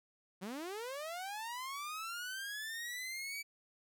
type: linear sweep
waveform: sawtooth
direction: up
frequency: 174.61 to 2305 Hz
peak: -37 dBFS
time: 0.41-3.43 s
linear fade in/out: 20 ms
effects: none